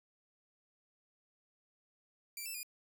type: tone with pitch steps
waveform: 5% pulse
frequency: 2342 / 2647 / 2445 Hz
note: D7 / E7 / D#7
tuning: -5 / +7 / -31 cents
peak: -32 dBFS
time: 2.37-2.631 s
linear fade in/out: 2 ms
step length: 87 ms
effects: none